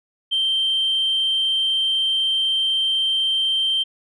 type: tone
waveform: sine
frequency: 3136 Hz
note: G7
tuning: in tune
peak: -16 dBFS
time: 0.31-3.84 s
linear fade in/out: 20 ms
effects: tanh soft clip ceiling -14 dBFS